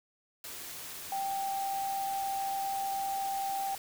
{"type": "tone in noise", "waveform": "sine", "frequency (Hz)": 784, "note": "G5", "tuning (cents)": 0, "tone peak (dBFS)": -31, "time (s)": [1.12, 3.75], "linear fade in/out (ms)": 2, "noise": "white", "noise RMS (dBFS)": -43, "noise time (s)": [0.44, 3.78], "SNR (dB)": 9, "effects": []}